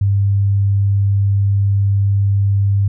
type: tone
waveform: sine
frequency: 99.6 Hz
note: G2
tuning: 28 cents sharp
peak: -11 dBFS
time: 0.01-2.88 s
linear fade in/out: 5 ms
effects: none